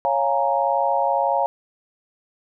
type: chord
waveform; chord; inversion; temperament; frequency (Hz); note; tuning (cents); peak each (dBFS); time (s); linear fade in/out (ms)
sine; Bb minor seventh; first; equal; 554.4 / 698.5 / 830.6 / 932.3; Db5 / F5 / Ab5 / Bb5; 0 / 0 / 0 / 0; -23; 0.05-1.46; 0
effects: none